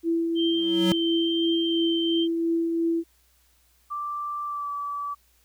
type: tone with tremolo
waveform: sine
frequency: 332.8 Hz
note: E4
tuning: 17 cents sharp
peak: -20 dBFS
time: 0.03-3.04 s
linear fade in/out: 50 ms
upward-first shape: triangle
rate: 2.9 Hz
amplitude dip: 35%
type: tone with vibrato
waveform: sine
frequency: 3136 Hz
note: G7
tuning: in tune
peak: -27 dBFS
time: 0.35-2.28 s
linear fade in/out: 50 ms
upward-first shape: sine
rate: 1.1 Hz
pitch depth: 11 cents each way
type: tone with exponential growth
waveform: square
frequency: 185.1 Hz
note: F#3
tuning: 1 cent sharp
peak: -19 dBFS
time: 0.51-0.92 s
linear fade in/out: 0 ms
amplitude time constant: 89 ms
type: tone with pitch glide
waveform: sine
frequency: 1174.7 to 1151.9 Hz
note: D6 to D6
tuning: 0 to -34 cents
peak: -28 dBFS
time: 3.9-5.15 s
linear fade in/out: 20 ms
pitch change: -34 cents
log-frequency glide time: 4.45-4.71 s
effects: added 60 Hz sine -64 dBFS peak until 5.44 s + white hiss -64 dBFS RMS until 5.44 s